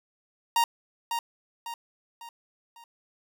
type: tone with echo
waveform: 45% pulse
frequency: 932.3 Hz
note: A#5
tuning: in tune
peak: -20 dBFS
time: 0.56-0.64 s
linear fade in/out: 2 ms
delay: 550 ms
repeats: 4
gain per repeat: -7 dB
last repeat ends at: 2.84 s
effects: none